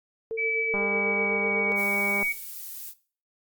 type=tone with tremolo; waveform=sine; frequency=448.8 Hz; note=A4; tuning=34 cents sharp; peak=-26 dBFS; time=0.31-1.72 s; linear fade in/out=0 ms; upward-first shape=sine; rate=8 Hz; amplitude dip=55%
type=tone with pitch glide; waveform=sine; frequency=2299 to 2254 Hz; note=D7 to C#7; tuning=-37 to +28 cents; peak=-25 dBFS; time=0.37-2.33 s; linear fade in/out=20 ms; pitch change=-35 cents; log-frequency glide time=0.54-1.65 s
type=click train; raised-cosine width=1 ms; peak=-20 dBFS; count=300; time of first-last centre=0.74-2.228 s; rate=201 Hz
type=noise; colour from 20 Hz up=violet; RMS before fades=-38 dBFS; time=1.75-2.94 s; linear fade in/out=50 ms
effects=noise-tail reverb RT60 0.4 s tail -17 dB re dry + Opus 48 kbps